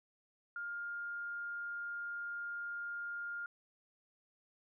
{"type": "tone", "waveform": "sine", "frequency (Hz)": 1409, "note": "F6", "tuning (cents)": 15, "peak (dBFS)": -39, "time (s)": [0.56, 3.46], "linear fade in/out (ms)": 2, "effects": []}